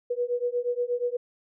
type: beating tone pair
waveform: sine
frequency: 482.5 / 490.9 Hz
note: B4 / B4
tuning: -40 / -10 cents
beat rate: 8.4 Hz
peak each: -28 dBFS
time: 0.1-1.17 s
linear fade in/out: 10 ms
effects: none